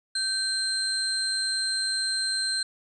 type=tone cluster; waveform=sine; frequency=1551 / 4149 / 8210 Hz; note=G6 / C8 / C9; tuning=-19 / -15 / -34 cents; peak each=-32 / -26 / -34 dBFS; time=0.15-2.63 s; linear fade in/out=5 ms; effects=none